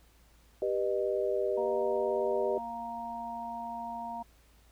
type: chord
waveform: sine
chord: G augmented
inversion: none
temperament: just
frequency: 392 / 490 / 612.5 Hz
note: G4 / B4 / D#5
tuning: 0 / -14 / -27 cents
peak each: -31 / -33 / -32 dBFS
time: 0.62-2.58 s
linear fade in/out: 2 ms
type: harmonic tone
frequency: 233.4 Hz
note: A#3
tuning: 2 cents sharp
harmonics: 1 / 3 / 4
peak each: -45 / -40 / -38 dBFS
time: 1.57-4.23 s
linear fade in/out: 10 ms
effects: added 56 Hz sine -60 dBFS peak until 4.71 s + pink hiss -65 dBFS RMS until 4.71 s